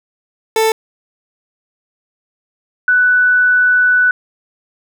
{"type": "tone pair in turn", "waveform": ["30% pulse", "sine"], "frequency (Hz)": [442.6, 1488.7], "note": ["A4", "F#6"], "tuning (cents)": [10, 10], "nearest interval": "octave + major sixth", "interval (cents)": 2100, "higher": "second", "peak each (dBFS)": -8, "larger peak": "neither", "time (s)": [[0.56, 0.72], [2.88, 4.11]], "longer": "second", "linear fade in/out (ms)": 2, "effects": []}